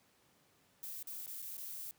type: noise with dropouts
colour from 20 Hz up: violet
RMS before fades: -45 dBFS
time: 0.83-1.91 s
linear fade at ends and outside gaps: 0 ms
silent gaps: 1.028-1.072 / 1.261-1.277 / 1.419-1.424 / 1.569-1.579 s
effects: pink hiss -70 dBFS RMS until 1.98 s + high-pass 100 Hz 12 dB/octave